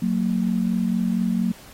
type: tone pair together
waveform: sine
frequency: 185 / 229.3 Hz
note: F#3 / A#3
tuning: 0 / -28 cents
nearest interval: major third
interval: 372 cents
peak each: -22 dBFS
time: 0.02-1.52 s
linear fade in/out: 5 ms
effects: pink hiss -46 dBFS RMS until 1.73 s + AAC 48 kbps